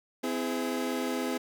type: chord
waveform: 30% pulse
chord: C augmented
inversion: none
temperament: equal with one note detuned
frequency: 255.7 / 329.6 / 415.3 Hz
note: C4 / E4 / G#4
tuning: -40 / 0 / 0 cents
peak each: -29 / -33 / -33 dBFS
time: 0.23-1.38 s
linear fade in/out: 10 ms
effects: none